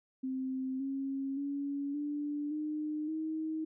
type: tone with pitch steps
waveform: sine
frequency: 261.6 / 271.6 / 282 / 292.8 / 304 / 315.6 Hz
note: C4 / C#4 / C#4 / D4 / D#4 / D#4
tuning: 0 / -35 / +30 / -5 / -40 / +25 cents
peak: -33 dBFS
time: 0.23-3.65 s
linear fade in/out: 10 ms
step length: 570 ms
effects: none